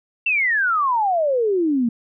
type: exponential sweep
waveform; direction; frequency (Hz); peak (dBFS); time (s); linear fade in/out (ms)
sine; down; 2735 to 224.9; -16; 0.26-1.89; 5
effects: none